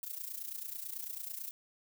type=noise with amplitude modulation; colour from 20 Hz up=violet; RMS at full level=-39 dBFS; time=0.03-1.51 s; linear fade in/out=2 ms; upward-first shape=sine; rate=29.1 Hz; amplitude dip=75%; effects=none